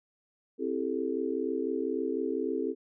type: chord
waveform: sine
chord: A minor seventh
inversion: first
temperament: just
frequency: 264 / 330 / 396 / 440 Hz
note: C4 / E4 / G4 / A4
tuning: +16 / +2 / +18 / 0 cents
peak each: -34 dBFS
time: 0.58-2.75 s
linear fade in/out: 50 ms
effects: none